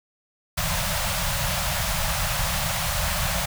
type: band-stop noise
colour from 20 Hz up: pink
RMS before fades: -25 dBFS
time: 0.57-3.46 s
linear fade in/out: 10 ms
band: 190 to 540 Hz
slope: 96 dB/octave
effects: none